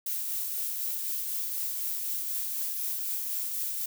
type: noise with tremolo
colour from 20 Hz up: violet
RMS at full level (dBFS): -31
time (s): 0.06-3.86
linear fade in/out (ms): 5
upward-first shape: triangle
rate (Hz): 4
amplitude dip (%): 30
effects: none